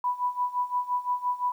sine tone with tremolo, 987.8 Hz, B5, in tune, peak -22 dBFS, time 0.04-1.52 s, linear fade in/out 2 ms, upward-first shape sine, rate 5.8 Hz, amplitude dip 85%, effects 10-bit

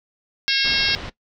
harmonic tone, 543 Hz, C#5, 36 cents flat, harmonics 3 / 4 / 5 / 6 / 7 / 8 / 9 / 10, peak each -26 / -26 / -26 / -26 / -26 / -26 / -26 / -26 dBFS, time 0.48-0.95 s, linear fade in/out 0 ms
pink low-pass noise, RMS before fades -33 dBFS, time 0.64-1.1 s, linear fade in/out 10 ms, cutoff 4500 Hz, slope 24 dB/octave
effects noise-tail reverb RT60 0.1 s tail -18 dB re dry

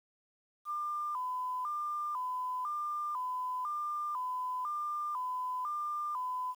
sine tone with vibrato, 1098 Hz, C#6, 17 cents flat, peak -33 dBFS, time 0.65-6.55 s, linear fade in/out 50 ms, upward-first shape square, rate 1 Hz, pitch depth 150 cents each way, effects 10-bit

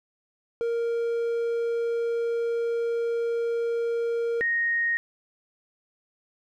triangle / sine tone pair in turn, 466.2 / 1864.8 Hz, A#4 / A#6, 0 / 0 cents, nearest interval 2 octaves, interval 2400 cents, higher second, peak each -22 dBFS, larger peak neither, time 0.61-4.41 / 4.41-4.97 s, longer first, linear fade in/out 0 ms, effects none

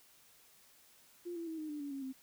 sine tone with pitch steps, 349.2 / 335.4 / 322.1 / 309.3 / 297.1 / 285.3 / 274 / 263.1 Hz, F4 / E4 / E4 / D#4 / D4 / C#4 / C#4 / C4, 0 / +30 / -40 / -10 / +20 / +50 / -20 / +10 cents, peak -39 dBFS, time 1.25-2.13 s, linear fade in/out 20 ms, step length 110 ms, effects white hiss -64 dBFS RMS until 2.22 s

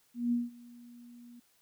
sine tone with ADSR envelope, 239.6 Hz, A#3, 48 cents sharp, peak -25 dBFS, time 0.14-1.4 s, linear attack 180 ms, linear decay 180 ms, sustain -24 dB, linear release 8 ms, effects white hiss -69 dBFS RMS until 1.61 s

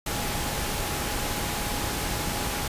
sine tone in noise, 830 Hz, G#5, 1 cent flat, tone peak -38 dBFS, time 0.06-2.68 s, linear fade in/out 5 ms, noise pink, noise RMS -29 dBFS, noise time 0.06-2.68 s, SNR -12 dB, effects resampled to 32000 Hz

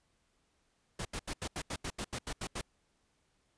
pink noise bursts, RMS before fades -38 dBFS, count 12, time 0.99-2.613 s, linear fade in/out 5 ms, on 61 ms, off 81 ms, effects pink hiss -75 dBFS RMS until 3.57 s + resampled to 22050 Hz

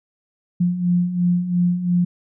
sine beating tone pair, 174.61 / 177.51 Hz, F3 / F3, 0 / +28 cents, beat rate 2.9 Hz, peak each -23 / -17 dBFS, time 0.6-2.05 s, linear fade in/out 10 ms, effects none

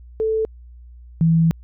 sine tone pair in turn, 440 / 164.01 Hz, A4 / E3, 0 / -8 cents, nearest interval octave + perfect fourth, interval 1708 cents, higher first, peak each -17 / -12 dBFS, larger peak second, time 0.2-0.45 / 1.21-1.51 s, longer second, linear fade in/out 0 ms, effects added 60 Hz sine -39 dBFS peak until 1.63 s

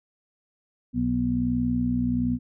harmonic tone, 61.2 Hz, B1, 15 cents flat, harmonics 1 / 2 / 3 / 4, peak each -33 / -30 / -32 / -23 dBFS, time 0.93-2.39 s, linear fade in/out 50 ms, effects none

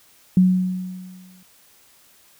sine tone with exponential decay, 184.1 Hz, F#3, 8 cents flat, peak -9 dBFS, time 0.37-1.43 s, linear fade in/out 2 ms, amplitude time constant 230 ms, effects white hiss -54 dBFS RMS until 2.39 s

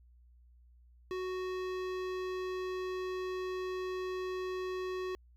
sine tone with hard clipping, 370 Hz, F#4, in tune, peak -37 dBFS, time 1.11-5.15 s, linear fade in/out 0 ms, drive 18 dB, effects added 60 Hz sine -58 dBFS peak until 5.36 s

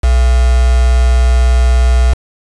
sine tone with quantisation, 61.74 Hz, B1, in tune, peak -6 dBFS, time 0.03-2.14 s, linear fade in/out 10 ms, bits 3, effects resampled to 22050 Hz

